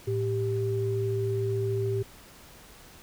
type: tone pair together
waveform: sine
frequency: 110.8 / 392 Hz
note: A2 / G4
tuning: +13 / 0 cents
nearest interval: octave + minor seventh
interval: 2187 cents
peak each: -28 dBFS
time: 0.07-2.03 s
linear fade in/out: 10 ms
effects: pink hiss -51 dBFS RMS until 3.02 s